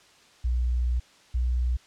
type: tone pair in turn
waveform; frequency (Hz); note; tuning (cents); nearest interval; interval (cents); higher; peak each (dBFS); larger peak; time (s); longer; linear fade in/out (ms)
sine; 60.9 / 61.39; B1 / B1; -24 / -10; unison; 14; second; -22; neither; 0.44-1 / 1.34-1.77; first; 10
effects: white hiss -56 dBFS RMS until 1.86 s + low-pass 6000 Hz 12 dB/octave